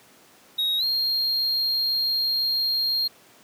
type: tone with pitch glide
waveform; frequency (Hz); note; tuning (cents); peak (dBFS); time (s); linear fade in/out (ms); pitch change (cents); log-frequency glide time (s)
triangle; 3783 to 4222; A#7 to C8; +25 to +15; -20; 0.58-3.08; 10; +190; 0.78-0.84
effects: pink hiss -53 dBFS RMS until 3.43 s + high-pass 200 Hz 12 dB/octave